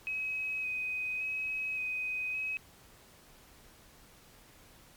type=tone with vibrato; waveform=sine; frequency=2528 Hz; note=D#7; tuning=27 cents sharp; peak=-32 dBFS; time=0.07-2.57 s; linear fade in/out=0 ms; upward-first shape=square; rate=0.88 Hz; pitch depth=13 cents each way; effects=pink hiss -58 dBFS RMS until 4.96 s + MP3 96 kbps